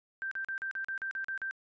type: tone bursts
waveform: sine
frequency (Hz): 1568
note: G6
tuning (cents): 0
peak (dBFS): -33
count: 10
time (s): 0.22-1.51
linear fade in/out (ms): 0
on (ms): 93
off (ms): 40
effects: resampled to 16000 Hz